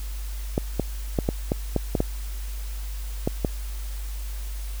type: clicks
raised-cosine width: 2 ms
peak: -8 dBFS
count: 10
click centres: 0.579 / 0.797 / 1.188 / 1.289 / 1.519 / 1.763 / 1.952 / 2.004 / 3.275 / 3.448 s
effects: added 50 Hz sine -29 dBFS peak until 4.8 s + white hiss -44 dBFS RMS until 4.8 s